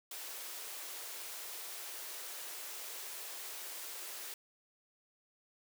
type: high-pass noise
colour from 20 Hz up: white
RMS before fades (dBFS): -45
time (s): 0.11-4.34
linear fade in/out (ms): 2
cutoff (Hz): 330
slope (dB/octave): 48
effects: none